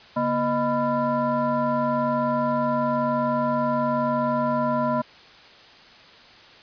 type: tone with frequency modulation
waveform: sine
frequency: 618 Hz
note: D#5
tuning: 12 cents flat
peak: -20 dBFS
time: 0.16-5.02 s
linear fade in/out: 10 ms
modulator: 379 Hz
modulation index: 1.4
effects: white hiss -48 dBFS RMS until 6.62 s + resampled to 11025 Hz